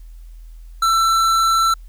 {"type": "tone with tanh clipping", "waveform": "sine", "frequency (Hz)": 1337, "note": "E6", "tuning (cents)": 24, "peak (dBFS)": -15, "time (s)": [0.82, 1.74], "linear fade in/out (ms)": 5, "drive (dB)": 17, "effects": ["added 41 Hz sine -35 dBFS peak until 1.88 s", "white hiss -60 dBFS RMS until 1.88 s"]}